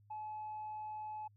sine tone, 856 Hz, A5, 48 cents flat, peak -40 dBFS, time 0.1-1.28 s, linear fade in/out 10 ms, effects tanh soft clip ceiling -38 dBFS + added 103 Hz sine -63 dBFS peak until 1.36 s

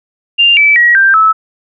sine tone with pitch steps, 2794 / 2309 / 1908.4 / 1577.2 / 1303.4 Hz, F7 / D7 / A#6 / G6 / E6, 0 / -30 / +40 / +10 / -20 cents, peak -4 dBFS, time 0.38-1.33 s, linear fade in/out 20 ms, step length 190 ms, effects none

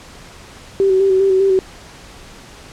sine tone with vibrato, 384.1 Hz, G4, 35 cents flat, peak -10 dBFS, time 0.8-1.59 s, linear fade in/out 0 ms, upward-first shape square, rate 5 Hz, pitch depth 28 cents each way, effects pink hiss -39 dBFS RMS until 2.72 s + low-pass 8000 Hz 12 dB/octave

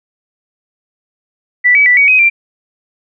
sine tone with pitch steps, 1971 / 2283 / 1972 / 2254 / 2520 / 2364 Hz, B6 / D7 / B6 / C#7 / D#7 / D7, -4 / -50 / -3 / +28 / +21 / +11 cents, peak -5 dBFS, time 1.64-2.3 s, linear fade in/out 20 ms, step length 110 ms, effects none

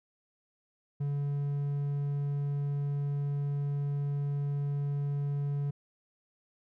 triangle tone, 142.7 Hz, D3, 49 cents flat, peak -27 dBFS, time 1-5.71 s, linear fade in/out 10 ms, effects none

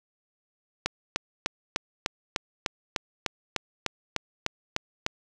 click train, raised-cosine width 0.2 ms, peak -8 dBFS, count 15, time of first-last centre 0.86-5.064 s, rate 3.33 Hz, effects none

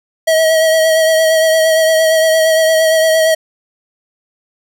square tone with vibrato, 640 Hz, D#5, 49 cents sharp, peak -9 dBFS, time 0.27-3.35 s, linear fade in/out 10 ms, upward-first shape sine, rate 8.7 Hz, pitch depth 24 cents each way, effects none

